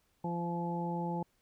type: harmonic tone with a mistuned harmonic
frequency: 171.7 Hz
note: F3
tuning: 29 cents flat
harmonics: 1 / 2 / 3 / 4 / 5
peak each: -35 / -41 / -43 / -48 / -38 dBFS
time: 0.24-1.23 s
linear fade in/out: 5 ms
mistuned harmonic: 4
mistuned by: +18 cents
effects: pink hiss -74 dBFS RMS until 1.41 s